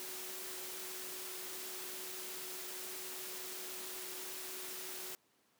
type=tone in noise; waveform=sine; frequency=370.7 Hz; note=F#4; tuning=3 cents sharp; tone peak=-53 dBFS; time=0-5.15 s; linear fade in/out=0 ms; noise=white; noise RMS=-45 dBFS; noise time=0-5.15 s; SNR=-11 dB; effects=pink hiss -73 dBFS RMS until 5.59 s + high-pass 200 Hz 12 dB/octave